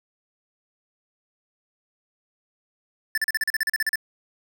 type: tone bursts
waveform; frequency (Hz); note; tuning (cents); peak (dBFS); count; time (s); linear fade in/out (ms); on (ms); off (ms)
square; 1760; A6; 0; -21; 13; 3.15-3.957; 2; 27; 38
effects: none